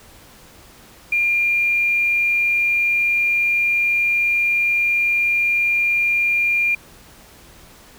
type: tone with quantisation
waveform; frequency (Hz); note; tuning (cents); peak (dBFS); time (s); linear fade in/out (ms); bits
sine; 2400; D7; +37; -15; 1.12-6.75; 5; 7
effects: pink hiss -46 dBFS RMS until 7.98 s